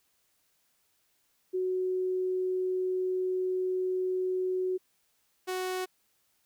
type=tone pair in turn; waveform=sine / sawtooth; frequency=370 / 370 Hz; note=F#4 / F#4; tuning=0 / 0 cents; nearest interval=unison; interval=0 cents; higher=neither; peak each=-27 / -27 dBFS; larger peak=neither; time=1.53-4.78 / 5.47-5.86 s; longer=first; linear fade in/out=20 ms; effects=white hiss -72 dBFS RMS until 6.45 s